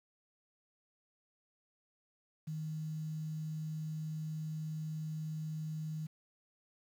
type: tone with quantisation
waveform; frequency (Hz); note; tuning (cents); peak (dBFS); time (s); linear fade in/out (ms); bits
sine; 156.1; D#3; +6; -37; 2.47-6.07; 10; 10
effects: none